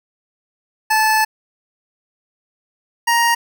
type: tone pair in turn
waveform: 25% pulse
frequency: 871 / 937.2 Hz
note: A5 / A#5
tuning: -18 / +9 cents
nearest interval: minor second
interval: 127 cents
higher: second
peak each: -9 dBFS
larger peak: neither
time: 0.9-1.25 / 3.07-3.35 s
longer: first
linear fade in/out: 10 ms
effects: none